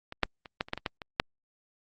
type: clicks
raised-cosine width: 0.3 ms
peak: -23 / -7 / -28 / -12 / -29 / -13 / -20 / -13 / -23 / -6 dBFS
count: 10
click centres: 0.124 / 0.233 / 0.458 / 0.609 / 0.685 / 0.734 / 0.776 / 0.862 / 1.018 / 1.199 s
effects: Opus 48 kbps